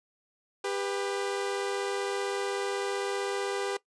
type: tone pair together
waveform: sawtooth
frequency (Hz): 398.1 / 493.9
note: G4 / B4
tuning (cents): +27 / 0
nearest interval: major third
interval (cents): 373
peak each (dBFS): -27 / -31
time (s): 0.64-3.77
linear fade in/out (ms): 5
effects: noise-tail reverb RT60 0.1 s tail -19 dB re dry + resampled to 22050 Hz